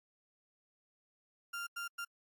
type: tone bursts at uneven times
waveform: 35% pulse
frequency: 1393 Hz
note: F6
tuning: 5 cents flat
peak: -37 dBFS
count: 3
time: 1.53-1.67 / 1.76-1.88 / 1.98-2.05 s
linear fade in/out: 10 ms
effects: AAC 64 kbps